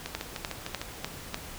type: two click trains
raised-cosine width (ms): 0.2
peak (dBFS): -13 / -16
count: 5 / 6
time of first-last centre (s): 0.15-1.344 / 0.06-0.815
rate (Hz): 3.35 / 6.62
effects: pink hiss -43 dBFS RMS until 1.58 s